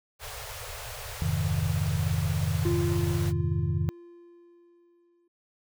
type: band-stop noise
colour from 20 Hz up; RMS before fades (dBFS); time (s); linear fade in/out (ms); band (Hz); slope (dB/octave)
pink; -39; 0.19-3.33; 50; 130 to 420; 96
type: chord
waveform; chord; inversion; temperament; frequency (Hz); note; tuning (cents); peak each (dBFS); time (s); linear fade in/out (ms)
sine; F minor seventh; none; equal; 87.31 / 103.83 / 130.81 / 155.56; F2 / Ab2 / C3 / Eb3; 0 / 0 / 0 / 0; -29 / -31 / -32 / -29; 1.22-3.89; 0
type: tone with exponential decay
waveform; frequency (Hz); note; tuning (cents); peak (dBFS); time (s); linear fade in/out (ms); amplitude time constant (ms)
triangle; 345.5; F4; -19; -23; 2.65-5.28; 5; 570
effects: none